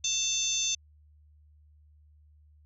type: harmonic tone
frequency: 890 Hz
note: A5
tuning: 20 cents sharp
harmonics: 3 / 4 / 5 / 6 / 7 / 8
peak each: -38 / -31 / -40 / -41 / -29 / -40 dBFS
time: 0.04-0.75 s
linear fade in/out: 5 ms
effects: added 75 Hz sine -56 dBFS peak until 2.65 s